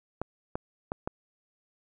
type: clicks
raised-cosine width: 1 ms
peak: -17 dBFS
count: 4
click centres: 0.216 / 0.555 / 0.919 / 1.075 s
effects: none